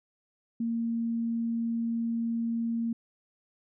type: tone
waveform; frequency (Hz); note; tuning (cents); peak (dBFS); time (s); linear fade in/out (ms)
sine; 230.8; A#3; -17; -27; 0.6-2.93; 5
effects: none